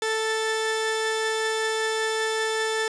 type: tone pair together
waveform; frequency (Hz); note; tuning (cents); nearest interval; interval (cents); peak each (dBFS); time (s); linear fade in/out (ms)
sawtooth; 441.3 / 1760; A4 / A6; +5 / 0; 2 octaves; 2395; -21 / -25; 0.02-2.88; 2
effects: resampled to 22050 Hz + 9-bit